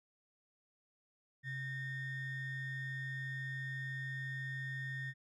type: ring-modulated tone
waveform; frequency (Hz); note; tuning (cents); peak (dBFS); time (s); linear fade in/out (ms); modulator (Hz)
triangle; 852; G#5; +44; -34; 1.43-5.14; 50; 985
effects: none